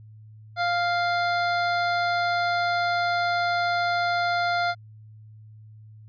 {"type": "tone", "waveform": "25% pulse", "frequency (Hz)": 698.5, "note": "F5", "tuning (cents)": 0, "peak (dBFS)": -18, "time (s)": [0.56, 4.75], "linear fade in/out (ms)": 50, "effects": ["added 108 Hz sine -44 dBFS peak until 6.08 s", "resampled to 11025 Hz"]}